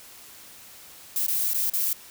violet noise with dropouts, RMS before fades -25 dBFS, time 1.16-1.93 s, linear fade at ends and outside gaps 1 ms, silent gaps 1.265-1.282 / 1.534-1.545 / 1.699-1.736 s, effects white hiss -47 dBFS RMS until 2.1 s

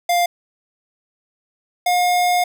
square tone pair in turn, 700 / 714.7 Hz, F5 / F5, +4 / +40 cents, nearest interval unison, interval 36 cents, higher second, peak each -15 dBFS, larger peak neither, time 0.09-0.26 / 1.86-2.44 s, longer second, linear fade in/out 5 ms, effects none

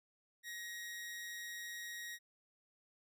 sawtooth tone with amplitude modulation, 1888 Hz, A#6, 22 cents sharp, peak -39 dBFS, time 0.43-2.19 s, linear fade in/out 50 ms, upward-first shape sine, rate 185 Hz, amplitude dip 35%, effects none

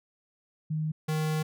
sine / square tone pair in turn, 155.56 / 155.56 Hz, D#3 / D#3, 0 / 0 cents, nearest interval unison, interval 0 cents, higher neither, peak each -27 dBFS, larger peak neither, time 0.7-0.92 / 1.08-1.43 s, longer second, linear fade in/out 10 ms, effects none

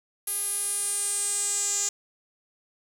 sawtooth tone with band-pass filter sweep, 405.8 Hz, G#4, 40 cents flat, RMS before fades -28 dBFS, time 0.27-1.89 s, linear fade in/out 5 ms, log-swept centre 11000 to 7100 Hz, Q 8.2, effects 8-bit

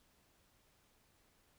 silence, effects pink hiss -72 dBFS RMS until 1.58 s

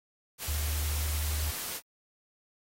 white noise, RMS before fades -37 dBFS, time 0.38-1.81 s, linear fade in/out 50 ms
sine tone with pitch glide, 74.8 to 75.49 Hz, D2 to D2, +32 to +48 cents, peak -29 dBFS, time 0.48-1.51 s, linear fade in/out 5 ms, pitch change +16 cents, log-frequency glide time 0.77-0.96 s
effects AAC 48 kbps

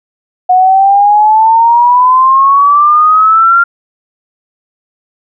sine exponential sweep, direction up, 728 to 1396.9 Hz, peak -3 dBFS, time 0.49-3.64 s, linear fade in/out 10 ms, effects none

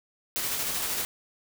white noise with tremolo, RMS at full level -29 dBFS, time 0.36-1.05 s, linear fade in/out 0 ms, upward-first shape square, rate 13 Hz, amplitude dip 25%, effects none

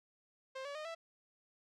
sawtooth tone with pitch steps, 528 / 569.2 / 613.6 / 661.4 Hz, C5 / C#5 / D#5 / E5, +16 / +46 / -24 / +6 cents, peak -38 dBFS, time 0.55-0.95 s, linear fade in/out 10 ms, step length 100 ms, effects low-pass 5000 Hz 12 dB/octave

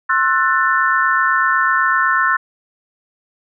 sine chord, F# half-diminished seventh, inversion second, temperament just, 1065.6 / 1332 / 1480 / 1776 Hz, C6 / E6 / F#6 / A6, +31 / +18 / 0 / +16 cents, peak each -18 dBFS, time 0.09-2.37 s, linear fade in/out 10 ms, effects none

